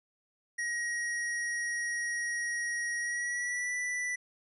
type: tone with pitch glide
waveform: square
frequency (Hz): 1892 to 1975.8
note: A#6 to B6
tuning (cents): +25 to 0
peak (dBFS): -32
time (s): 0.58-4.16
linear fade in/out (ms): 10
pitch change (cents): +75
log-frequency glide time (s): 2.99-3.75
effects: resampled to 24000 Hz